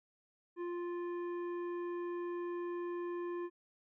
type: tone with hard clipping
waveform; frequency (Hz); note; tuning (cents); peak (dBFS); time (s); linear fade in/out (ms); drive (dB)
sine; 349.2; F4; 0; -39; 0.56-3.5; 50; 12
effects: low-pass 2000 Hz 12 dB/octave